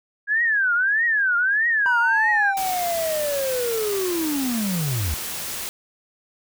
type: tone with vibrato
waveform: sine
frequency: 1629 Hz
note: G#6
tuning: 34 cents flat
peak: -17 dBFS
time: 0.27-2.54 s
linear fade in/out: 50 ms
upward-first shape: triangle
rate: 1.6 Hz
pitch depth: 280 cents each way
type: linear sweep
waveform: triangle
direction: down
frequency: 973 to 69.3 Hz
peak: -20 dBFS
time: 1.86-5.14 s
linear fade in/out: 0 ms
type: noise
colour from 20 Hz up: white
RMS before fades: -30 dBFS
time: 2.57-5.69 s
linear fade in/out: 0 ms
effects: none